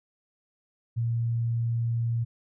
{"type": "tone", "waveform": "sine", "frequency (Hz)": 116.54, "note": "A#2", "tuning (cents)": 0, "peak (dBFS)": -24, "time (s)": [0.96, 2.25], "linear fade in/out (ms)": 20, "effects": []}